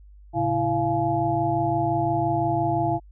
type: tone cluster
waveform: sine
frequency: 111.7 / 137.5 / 332.4 / 692 / 848 Hz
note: A2 / C#3 / E4 / F5 / G#5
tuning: +27 / -14 / +15 / -16 / +36 cents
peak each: -30 / -29 / -26 / -24 / -28 dBFS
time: 0.33-3 s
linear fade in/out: 50 ms
effects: added 50 Hz sine -45 dBFS peak until 3.11 s